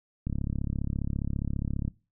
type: click train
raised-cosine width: 5 ms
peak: -18 dBFS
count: 57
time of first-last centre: 0.27-1.879 s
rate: 34.8 Hz
effects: noise-tail reverb RT60 0.3 s tail -21 dB re dry